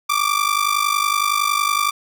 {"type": "ring-modulated tone", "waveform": "sawtooth", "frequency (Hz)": 1174.7, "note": "D6", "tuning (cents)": 0, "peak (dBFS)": -10, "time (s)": [0.09, 1.91], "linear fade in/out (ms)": 10, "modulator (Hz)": 25.4, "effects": []}